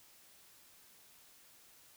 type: silence
effects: white hiss -62 dBFS RMS until 1.96 s